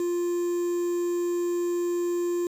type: tone with quantisation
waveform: triangle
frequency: 349.2 Hz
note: F4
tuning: in tune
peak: -22 dBFS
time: 0-2.47 s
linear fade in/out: 2 ms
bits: 7
effects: resampled to 32000 Hz